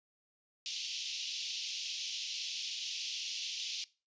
pink band-pass noise, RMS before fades -40 dBFS, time 0.66-3.84 s, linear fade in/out 0 ms, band 2700 to 6200 Hz, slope 48 dB/octave, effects noise-tail reverb RT60 0.3 s tail -20 dB re dry + resampled to 16000 Hz

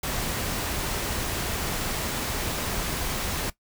pink noise, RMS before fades -29 dBFS, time 0.03-3.5 s, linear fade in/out 5 ms, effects noise-tail reverb RT60 0.1 s tail -17 dB re dry

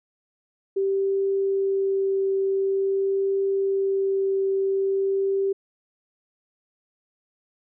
sine tone with vibrato, 389.7 Hz, G4, 10 cents flat, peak -20 dBFS, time 0.76-5.53 s, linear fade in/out 10 ms, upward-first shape triangle, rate 0.47 Hz, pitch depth 8 cents each way, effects none

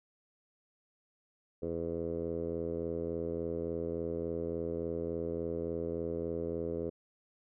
10% pulse tone with low-pass filter, 83.5 Hz, E2, 23 cents sharp, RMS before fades -36 dBFS, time 1.62-6.9 s, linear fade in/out 10 ms, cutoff 470 Hz, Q 4.1, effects none

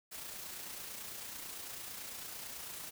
white noise with amplitude modulation, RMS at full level -44 dBFS, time 0.11-2.91 s, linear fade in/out 20 ms, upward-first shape sine, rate 29 Hz, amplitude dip 35%, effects none

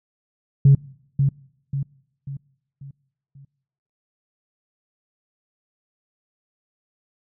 sine tone with echo, 138.4 Hz, C#3, 2 cents flat, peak -7 dBFS, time 0.65-0.75 s, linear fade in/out 5 ms, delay 540 ms, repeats 5, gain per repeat -7 dB, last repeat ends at 3.45 s, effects noise-tail reverb RT60 0.9 s tail -25 dB re dry + tanh soft clip ceiling -5 dBFS

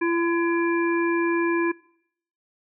harmonic tone with a mistuned harmonic, 339 Hz, E4, 49 cents sharp, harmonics 1 / 3 / 5 / 7, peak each -21 / -29 / -29 / -32 dBFS, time 0.01-1.72 s, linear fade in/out 10 ms, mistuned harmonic 5, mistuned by -15 cents, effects noise-tail reverb RT60 0.7 s tail -23 dB re dry

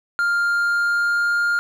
triangle tone with pitch glide, 1400 to 1408.1 Hz, F6 to F6, +4 to +14 cents, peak -15 dBFS, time 0.19-1.59 s, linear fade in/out 0 ms, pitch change +10 cents, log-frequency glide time 0.4-1.39 s, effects none

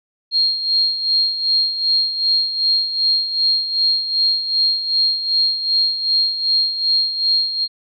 sine tone with tremolo, 4234 Hz, C8, 20 cents sharp, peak -12 dBFS, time 0.31-7.68 s, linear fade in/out 50 ms, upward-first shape sine, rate 2.6 Hz, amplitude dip 65%, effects none

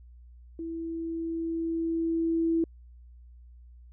sine tone with level ramp, 329.6 Hz, E4, in tune, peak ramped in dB -33 to -22 dBFS, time 0.59-2.64 s, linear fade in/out 2 ms, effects added 60 Hz sine -48 dBFS peak until 3.92 s

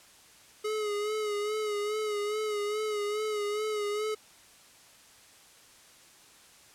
square tone with vibrato, 421.3 Hz, G#4, 25 cents sharp, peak -30 dBFS, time 0.64-4.15 s, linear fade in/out 10 ms, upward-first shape sine, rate 2.4 Hz, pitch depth 45 cents each way, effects white hiss -56 dBFS RMS until 6.74 s + low-pass 10000 Hz 12 dB/octave

